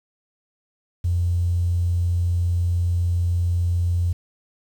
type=tone; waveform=triangle; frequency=87.31 Hz; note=F2; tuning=in tune; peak=-14 dBFS; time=1.04-4.13 s; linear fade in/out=10 ms; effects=tanh soft clip ceiling -16 dBFS + 8-bit